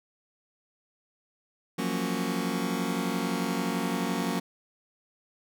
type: chord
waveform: sawtooth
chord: Gb major seventh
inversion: third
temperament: just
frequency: 173.43 / 185 / 231.2 / 277.5 Hz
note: F3 / Gb3 / Bb3 / Db4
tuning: -12 / 0 / -14 / +2 cents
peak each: -31 / -28 / -28 / -29 dBFS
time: 1.78-4.4 s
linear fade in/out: 10 ms
effects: none